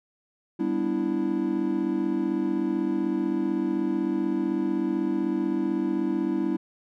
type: chord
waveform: triangle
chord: E minor seventh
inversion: first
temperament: equal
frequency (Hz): 196 / 246.9 / 293.7 / 329.6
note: G3 / B3 / D4 / E4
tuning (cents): 0 / 0 / 0 / 0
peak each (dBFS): -29 / -29 / -27 / -25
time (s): 0.59-6.57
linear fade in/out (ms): 10
effects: none